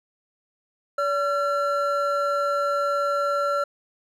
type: tone pair together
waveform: triangle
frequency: 572 / 1360.5 Hz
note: D5 / F6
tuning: -46 / -46 cents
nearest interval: octave + minor third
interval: 1500 cents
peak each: -22 dBFS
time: 0.98-3.64 s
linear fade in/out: 5 ms
effects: none